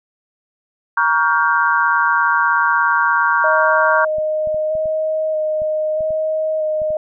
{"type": "chord", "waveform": "sine", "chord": "G half-diminished seventh", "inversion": "first", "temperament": "just", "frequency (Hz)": [940.8, 1128.9, 1411.2, 1568], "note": ["Bb5", "Db6", "F6", "G6"], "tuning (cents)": [16, 31, 18, 0], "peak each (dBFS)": -18, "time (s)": [0.97, 4.05], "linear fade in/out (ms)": 5}
{"type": "tone with vibrato", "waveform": "sine", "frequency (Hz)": 623, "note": "D#5", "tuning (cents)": 2, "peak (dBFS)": -16, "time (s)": [3.44, 6.97], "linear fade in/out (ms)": 2, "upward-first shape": "square", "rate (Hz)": 0.79, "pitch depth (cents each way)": 12}
{"type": "clicks", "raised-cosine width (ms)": 5, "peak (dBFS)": -26, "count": 10, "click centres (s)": [4.184, 4.473, 4.545, 4.753, 4.857, 5.619, 6.007, 6.106, 6.818, 6.905]}
{"effects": []}